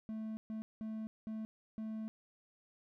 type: tone bursts at uneven times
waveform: triangle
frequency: 219.1 Hz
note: A3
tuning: 7 cents flat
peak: -37 dBFS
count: 5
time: 0.09-0.37 / 0.5-0.62 / 0.81-1.07 / 1.27-1.45 / 1.78-2.08 s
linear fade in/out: 0 ms
effects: none